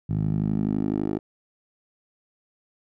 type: tone with band-pass filter sweep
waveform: 10% pulse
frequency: 51.91 Hz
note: G#1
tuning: in tune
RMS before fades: -25 dBFS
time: 0.09-1.19 s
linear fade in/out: 10 ms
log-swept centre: 130 to 370 Hz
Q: 2.2
effects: none